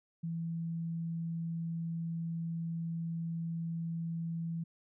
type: tone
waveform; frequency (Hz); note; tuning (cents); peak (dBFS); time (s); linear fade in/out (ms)
sine; 166; E3; +12; -34; 0.23-4.64; 10
effects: none